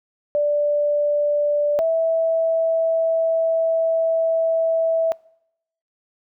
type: tone pair in turn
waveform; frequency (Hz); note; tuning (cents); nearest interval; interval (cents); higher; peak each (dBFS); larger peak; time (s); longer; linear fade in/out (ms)
sine; 587 / 654; D5 / E5; -1 / -14; major second; 187; second; -16; neither; 0.35-1.79 / 1.79-5.12; second; 0
effects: noise-tail reverb RT60 0.8 s tail -24 dB re dry